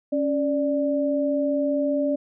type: tone pair together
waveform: sine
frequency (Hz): 277.2 / 587.8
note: C#4 / D5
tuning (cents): 0 / +1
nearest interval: octave + minor second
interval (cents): 1301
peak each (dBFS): -23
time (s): 0.12-2.16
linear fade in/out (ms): 10
effects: none